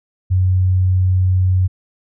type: tone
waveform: sine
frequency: 92.5 Hz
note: F#2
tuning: in tune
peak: -11 dBFS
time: 0.3-1.68 s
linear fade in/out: 20 ms
effects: none